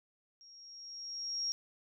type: tone with level ramp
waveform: sine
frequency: 5588 Hz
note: F8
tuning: in tune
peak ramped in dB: -55 to -31 dBFS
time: 0.41-1.52 s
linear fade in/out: 0 ms
effects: none